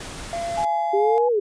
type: noise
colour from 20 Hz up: pink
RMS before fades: -35 dBFS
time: 0-0.65 s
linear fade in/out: 5 ms
type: tone with pitch glide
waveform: triangle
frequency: 683 to 701.8 Hz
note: F5 to F5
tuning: -39 to +8 cents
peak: -23 dBFS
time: 0.33-1.18 s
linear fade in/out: 0 ms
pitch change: +47 cents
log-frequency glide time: 0.89-1.02 s
type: tone with tremolo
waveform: sine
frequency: 840 Hz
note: G#5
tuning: 19 cents sharp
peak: -20 dBFS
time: 0.57-1.29 s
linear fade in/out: 10 ms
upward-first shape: sine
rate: 2.2 Hz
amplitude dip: 30%
type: linear two-way sweep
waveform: sine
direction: up then down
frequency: 392 to 493.9 to 392 Hz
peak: -17 dBFS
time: 0.93-1.4 s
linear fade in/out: 10 ms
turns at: 1.29 s
effects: resampled to 22050 Hz